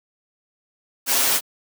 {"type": "noise with comb filter", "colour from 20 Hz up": "white", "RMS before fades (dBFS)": -19, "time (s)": [1.06, 1.41], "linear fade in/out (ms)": 50, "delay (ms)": 7.4, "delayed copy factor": 0.9, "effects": ["high-pass 200 Hz 12 dB/octave"]}